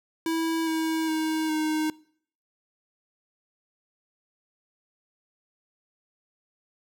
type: tone with pitch steps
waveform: square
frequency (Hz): 326.7 / 321.3 / 315.9 / 310.7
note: E4 / E4 / D#4 / D#4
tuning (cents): -15 / -44 / +26 / -2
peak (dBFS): -25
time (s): 0.26-1.9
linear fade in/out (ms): 2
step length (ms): 410
effects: noise-tail reverb RT60 0.6 s tail -23 dB re dry